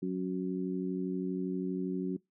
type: harmonic tone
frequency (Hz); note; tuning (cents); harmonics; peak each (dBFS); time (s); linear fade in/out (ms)
92.5; F#2; 0; 2 / 3 / 4; -34 / -36 / -37; 0.02-2.17; 10
effects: noise-tail reverb RT60 0.2 s tail -24 dB re dry